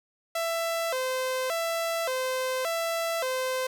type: tone with vibrato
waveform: sawtooth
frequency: 586 Hz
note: D5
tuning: 4 cents flat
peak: -23 dBFS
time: 0.35-3.67 s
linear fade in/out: 5 ms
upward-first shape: square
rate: 0.87 Hz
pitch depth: 220 cents each way
effects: none